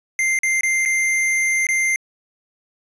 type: tone with dropouts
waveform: square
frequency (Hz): 2093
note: C7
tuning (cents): 0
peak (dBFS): -17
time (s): 0.19-1.96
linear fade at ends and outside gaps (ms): 1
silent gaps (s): 0.389-0.433 / 0.609-0.633 / 0.852-0.858 / 1.668-1.688
effects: resampled to 24000 Hz